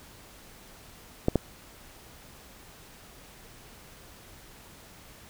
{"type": "clicks", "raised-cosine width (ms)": 2, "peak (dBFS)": -8, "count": 2, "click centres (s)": [1.284, 1.357], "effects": ["pink hiss -51 dBFS RMS until 5.29 s"]}